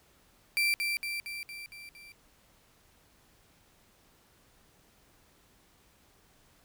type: tone with echo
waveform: 35% pulse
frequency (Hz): 2349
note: D7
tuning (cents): 0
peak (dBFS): -23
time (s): 0.57-0.74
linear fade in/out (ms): 0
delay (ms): 230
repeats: 6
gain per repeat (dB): -4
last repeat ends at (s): 2.12
effects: pink hiss -64 dBFS RMS until 6.64 s